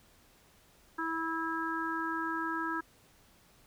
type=harmonic tone; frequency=326.3 Hz; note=E4; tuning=18 cents flat; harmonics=1 / 3 / 4 / 5; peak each=-37 / -38 / -37 / -37 dBFS; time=0.98-2.81 s; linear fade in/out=10 ms; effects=pink hiss -63 dBFS RMS until 3.66 s